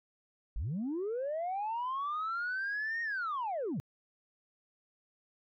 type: linear two-way sweep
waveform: sine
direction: up then down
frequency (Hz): 37.02 to 1871 to 112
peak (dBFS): -31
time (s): 0.56-3.8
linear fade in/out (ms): 0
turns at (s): 3.02
effects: tanh soft clip ceiling -30 dBFS